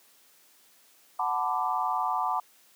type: chord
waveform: sine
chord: B minor seventh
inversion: second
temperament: equal with one note detuned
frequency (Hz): 740 / 880 / 1001 / 1174.7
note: F#5 / A5 / B5 / D6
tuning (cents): 0 / 0 / +23 / 0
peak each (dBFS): -31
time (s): 1.19-2.4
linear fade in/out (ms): 5
effects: white hiss -60 dBFS RMS until 2.75 s + high-pass 200 Hz 12 dB/octave